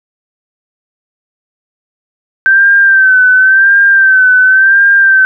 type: tone with vibrato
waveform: sine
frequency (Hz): 1553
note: G6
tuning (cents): -17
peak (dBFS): -3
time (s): 2.46-5.25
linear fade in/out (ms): 0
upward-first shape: sine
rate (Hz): 0.93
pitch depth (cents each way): 54
effects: none